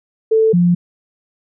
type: tone pair in turn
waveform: sine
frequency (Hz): 442.4 / 175.24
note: A4 / F3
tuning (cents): +9 / +6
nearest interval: octave + major third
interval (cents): 1603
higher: first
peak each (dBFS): -9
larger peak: neither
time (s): 0.31-0.53 / 0.53-0.75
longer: neither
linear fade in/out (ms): 10
effects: none